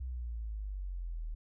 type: exponential sweep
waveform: sine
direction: down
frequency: 65 to 38.41 Hz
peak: -36 dBFS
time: 0-1.35 s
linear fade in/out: 10 ms
effects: none